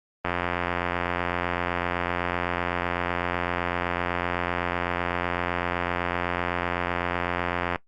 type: click train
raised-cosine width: 0.5 ms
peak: -10 dBFS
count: 661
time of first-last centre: 0.25-7.759 s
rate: 87.9 Hz
effects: noise-tail reverb RT60 0.1 s tail -19 dB re dry + Opus 48 kbps

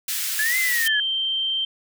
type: high-pass noise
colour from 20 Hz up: white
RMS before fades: -26 dBFS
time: 0.08-0.88 s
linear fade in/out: 5 ms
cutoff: 1600 Hz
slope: 24 dB/octave
type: exponential two-way sweep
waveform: sine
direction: up then down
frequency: 1671 to 2093 to 1671 Hz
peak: -20 dBFS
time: 0.39-1 s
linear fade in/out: 2 ms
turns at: 0.58 s
type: tone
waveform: sine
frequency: 3136 Hz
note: G7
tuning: in tune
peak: -21 dBFS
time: 0.86-1.65 s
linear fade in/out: 5 ms
effects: none

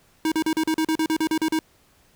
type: tone bursts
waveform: square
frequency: 317.3 Hz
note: D#4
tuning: 34 cents sharp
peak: -20 dBFS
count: 13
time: 0.25-1.59 s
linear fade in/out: 2 ms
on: 68 ms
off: 38 ms
effects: pink hiss -59 dBFS RMS until 2.15 s

